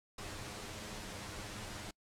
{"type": "noise with comb filter", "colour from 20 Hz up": "pink", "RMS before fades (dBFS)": -45, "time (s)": [0.18, 1.91], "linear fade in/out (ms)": 5, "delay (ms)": 9.7, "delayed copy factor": 0.6, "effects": ["noise-tail reverb RT60 0.1 s tail -26 dB re dry", "low-pass 9000 Hz 12 dB/octave"]}